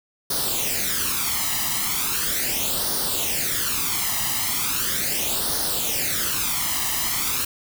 white noise with flanger, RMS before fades -24 dBFS, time 0.3-7.45 s, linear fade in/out 5 ms, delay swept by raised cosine 0.2 to 1.02 ms, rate 0.38 Hz, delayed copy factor +0.7, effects none

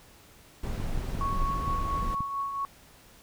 brown noise, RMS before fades -31 dBFS, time 0.63-2.15 s, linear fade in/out 5 ms
click train, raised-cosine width 5 ms, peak -22 dBFS, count 9, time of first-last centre 0.8-2.206 s, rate 5.69 Hz
sine tone with tremolo, 1108.7 Hz, C#6, in tune, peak -27 dBFS, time 1.21-2.65 s, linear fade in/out 0 ms, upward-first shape triangle, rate 4.4 Hz, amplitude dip 50%
effects pink hiss -55 dBFS RMS until 3.22 s

